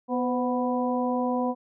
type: harmonic tone with a mistuned harmonic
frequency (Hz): 246.9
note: B3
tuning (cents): 0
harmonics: 1 / 2 / 3 / 4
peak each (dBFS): -26 / -29 / -31 / -32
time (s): 0.08-1.55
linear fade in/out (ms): 50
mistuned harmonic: 2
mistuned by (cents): +47
effects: none